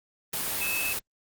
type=tone in noise; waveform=sine; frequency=2600 Hz; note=E7; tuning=24 cents flat; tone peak=-29 dBFS; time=0.61-0.93 s; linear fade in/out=5 ms; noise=white; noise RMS=-30 dBFS; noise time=0.33-0.99 s; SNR=-2 dB; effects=Opus 32 kbps